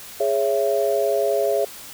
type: chord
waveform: sine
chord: C# minor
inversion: second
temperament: equal with one note detuned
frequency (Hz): 415.3 / 554.4 / 666.1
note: G#4 / C#5 / E5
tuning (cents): 0 / 0 / +18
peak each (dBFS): -22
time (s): 0.2-1.65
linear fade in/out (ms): 5
effects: white hiss -39 dBFS RMS until 1.93 s